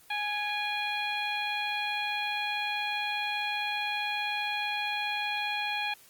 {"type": "harmonic tone with a mistuned harmonic", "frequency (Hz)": 832, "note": "G#5", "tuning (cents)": 3, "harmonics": [1, 2, 3, 4, 5], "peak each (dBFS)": [-34, -37, -33, -37, -42], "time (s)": [0.1, 5.94], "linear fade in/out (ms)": 5, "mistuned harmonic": 3, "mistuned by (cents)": -37, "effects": ["white hiss -57 dBFS RMS until 6.09 s", "Opus 24 kbps"]}